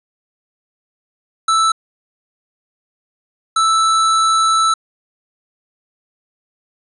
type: tone bursts at uneven times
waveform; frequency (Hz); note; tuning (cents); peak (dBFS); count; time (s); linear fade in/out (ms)
square; 1318.5; E6; 0; -12; 2; 1.48-1.72 / 3.56-4.74; 5
effects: resampled to 24000 Hz + 8-bit